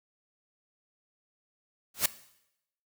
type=noise with exponential growth; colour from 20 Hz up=white; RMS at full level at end=-19 dBFS; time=1.94-2.06 s; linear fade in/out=5 ms; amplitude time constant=25 ms; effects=noise-tail reverb RT60 0.8 s tail -17 dB re dry